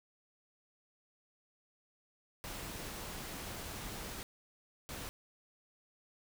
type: noise bursts at uneven times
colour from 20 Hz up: pink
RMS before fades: -44 dBFS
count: 2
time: 2.44-4.23 / 4.89-5.09 s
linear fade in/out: 0 ms
effects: none